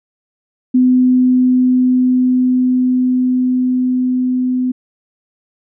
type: tone with level ramp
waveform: sine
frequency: 253.1 Hz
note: B3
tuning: 43 cents sharp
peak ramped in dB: -7 to -13 dBFS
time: 0.74-4.72 s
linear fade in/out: 10 ms
effects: none